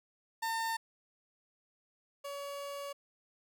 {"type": "tone pair in turn", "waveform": "30% pulse", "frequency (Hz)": [905, 565.2], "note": ["A5", "C#5"], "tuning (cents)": [48, 34], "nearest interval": "minor sixth", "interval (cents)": 814, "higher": "first", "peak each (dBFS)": [-30, -37], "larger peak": "first", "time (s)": [[0.42, 0.77], [2.24, 2.93]], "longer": "second", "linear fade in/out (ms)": 10, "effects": []}